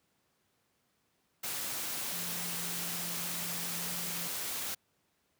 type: tone in noise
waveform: sine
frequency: 172.9 Hz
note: F3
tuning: 17 cents flat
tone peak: -45 dBFS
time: 2.12-4.28 s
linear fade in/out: 10 ms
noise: white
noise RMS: -37 dBFS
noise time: 1.43-4.75 s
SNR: -11 dB
effects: pink hiss -75 dBFS RMS until 5.39 s + high-pass 100 Hz 12 dB/octave